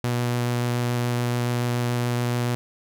sawtooth tone with vibrato, 121.2 Hz, B2, 32 cents flat, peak -18 dBFS, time 0.04-2.55 s, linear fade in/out 0 ms, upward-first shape sine, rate 7 Hz, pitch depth 8 cents each way, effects none

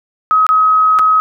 sine tone with dropouts, 1271 Hz, D#6, 36 cents sharp, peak -7 dBFS, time 0.31-1.2 s, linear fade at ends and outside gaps 0 ms, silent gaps 0.466-0.49 / 0.988-0.993 s, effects none

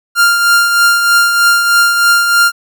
45% pulse tone with tremolo, 1396.9 Hz, F6, in tune, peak -5 dBFS, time 0.15-2.52 s, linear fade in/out 50 ms, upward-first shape triangle, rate 3.2 Hz, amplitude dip 50%, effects none

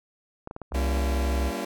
clicks, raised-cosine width 1 ms, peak -22 dBFS, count 6, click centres 0.474 / 0.511 / 0.564 / 0.617 / 0.721 / 0.974 s
sine tone with vibrato, 65.8 Hz, C2, 10 cents sharp, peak -23 dBFS, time 0.71-1.52 s, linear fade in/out 50 ms, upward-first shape sine, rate 19 Hz, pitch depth 8 cents each way
20% pulse chord, G diminished seventh, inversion none, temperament just, 196 / 235.2 / 282.2 / 338.7 Hz, G3 / Bb3 / Db4 / Fb4, 0 / +16 / +31 / +47 cents, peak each -30 dBFS, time 0.74-1.65 s, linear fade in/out 5 ms
effects none

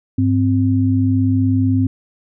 sine tone pair together, 101.7 / 260.9 Hz, G#2 / C4, -36 / -5 cents, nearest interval octave + major third, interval 1631 cents, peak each -15 dBFS, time 0.18-1.87 s, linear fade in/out 5 ms, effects none

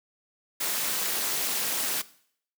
white noise with amplitude modulation, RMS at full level -25 dBFS, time 0.6-2.02 s, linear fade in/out 10 ms, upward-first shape sine, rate 289 Hz, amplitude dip 80%, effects noise-tail reverb RT60 0.6 s tail -18 dB re dry + high-pass 200 Hz 12 dB/octave

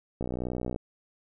click train, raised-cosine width 2 ms, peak -19 dBFS, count 35, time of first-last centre 0.21-0.761 s, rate 61.7 Hz, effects none

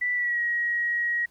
sine tone with pitch glide, 1972 to 1898.2 Hz, B6 to A#6, -3 to +31 cents, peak -23 dBFS, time 0.01-1.26 s, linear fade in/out 10 ms, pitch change -66 cents, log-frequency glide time 0.14-0.4 s, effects pink hiss -63 dBFS RMS until 1.3 s

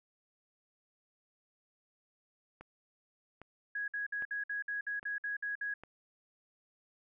click train, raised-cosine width 0.5 ms, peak -34 dBFS, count 5, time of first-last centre 2.61-5.836 s, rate 1.24 Hz
sine tone bursts, 1661.2 Hz, G#6, in tune, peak -34 dBFS, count 11, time 3.75-5.74 s, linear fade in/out 5 ms, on 130 ms, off 56 ms
effects none

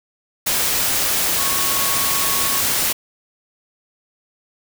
sine tone in noise, 1105 Hz, C#6, 6 cents flat, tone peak -27 dBFS, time 1.38-2.61 s, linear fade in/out 10 ms, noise white, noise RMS -19 dBFS, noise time 0.46-2.93 s, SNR -11 dB, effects none

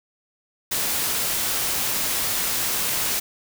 white noise, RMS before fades -24 dBFS, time 0.71-3.2 s, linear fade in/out 10 ms, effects none

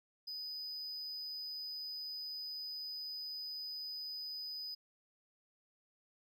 triangle tone, 4988 Hz, D#8, 3 cents sharp, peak -40 dBFS, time 0.27-4.75 s, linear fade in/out 10 ms, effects none

